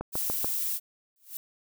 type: click train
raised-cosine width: 1 ms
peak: -18 dBFS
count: 4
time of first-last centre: 0.01-0.445 s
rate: 6.9 Hz
type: noise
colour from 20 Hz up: violet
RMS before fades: -30 dBFS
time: 0.12-0.8 s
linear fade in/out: 50 ms
type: noise with exponential growth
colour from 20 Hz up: violet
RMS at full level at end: -34 dBFS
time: 1.16-1.37 s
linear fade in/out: 1 ms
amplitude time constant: 45 ms
effects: none